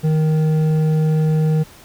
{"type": "tone with hard clipping", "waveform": "sine", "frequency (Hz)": 156.2, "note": "D#3", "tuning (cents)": 7, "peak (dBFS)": -15, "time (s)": [0.03, 1.64], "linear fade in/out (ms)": 20, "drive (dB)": 7, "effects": ["pink hiss -44 dBFS RMS until 1.84 s"]}